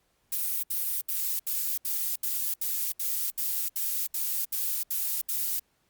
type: noise bursts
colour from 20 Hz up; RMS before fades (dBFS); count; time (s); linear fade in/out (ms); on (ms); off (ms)
violet; -29; 14; 0.32-5.596; 5; 310; 72
effects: pink hiss -71 dBFS RMS until 5.89 s + Opus 48 kbps